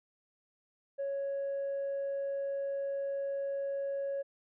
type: tone with hard clipping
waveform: triangle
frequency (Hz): 554.4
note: C#5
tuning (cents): 0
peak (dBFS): -32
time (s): 0.98-4.23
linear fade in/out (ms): 20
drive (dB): 2
effects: resampled to 8000 Hz